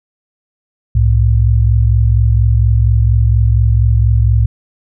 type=tone pair together; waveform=sine; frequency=64.9 / 109.15 Hz; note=C2 / A2; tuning=-13 / -13 cents; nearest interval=major sixth; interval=900 cents; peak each=-10 dBFS; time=0.95-4.46 s; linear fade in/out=5 ms; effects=none